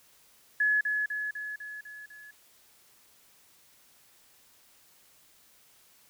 sine tone with echo, 1700 Hz, G#6, 40 cents sharp, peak -22 dBFS, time 0.6-0.81 s, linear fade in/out 5 ms, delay 250 ms, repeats 6, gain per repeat -4 dB, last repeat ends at 2.31 s, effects white hiss -61 dBFS RMS until 6.09 s

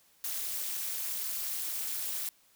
blue noise with amplitude modulation, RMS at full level -31 dBFS, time 0.24-2.29 s, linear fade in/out 2 ms, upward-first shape sine, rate 259 Hz, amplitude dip 100%, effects white hiss -65 dBFS RMS until 2.55 s

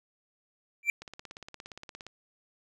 triangle tone with exponential growth, 2349 Hz, D7, in tune, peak -17 dBFS, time 0.83-0.9 s, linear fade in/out 1 ms, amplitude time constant 15 ms
click train, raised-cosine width 0.2 ms, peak -26 dBFS, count 19, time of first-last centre 1.02-2.067 s, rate 17.2 Hz
effects none

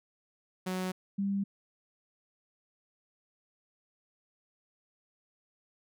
sawtooth / sine tone pair in turn, 185 / 198.19 Hz, F#3 / G3, 0 / +19 cents, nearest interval minor second, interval 119 cents, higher second, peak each -28 / -28 dBFS, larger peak neither, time 0.66-0.92 / 1.18-1.44 s, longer neither, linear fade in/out 10 ms, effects none

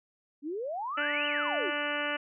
sine exponential two-way sweep, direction up then down, 272.7 to 3018 to 272.7 Hz, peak -32 dBFS, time 0.42-1.73 s, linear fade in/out 50 ms, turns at 1.26 s
harmonic tone, 293 Hz, D4, 4 cents flat, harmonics 1 / 2 / 3 / 4 / 5 / 6 / 7 / 8 / 9 / 10, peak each -40 / -36 / -42 / -39 / -36 / -37 / -40 / -41 / -40 / -39 dBFS, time 0.97-2.17 s, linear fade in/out 10 ms
effects none

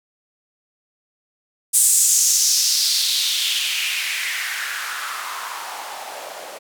blue noise with band-pass filter sweep, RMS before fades -21 dBFS, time 1.73-6.59 s, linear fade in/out 20 ms, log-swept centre 8800 to 540 Hz, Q 3.1, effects none

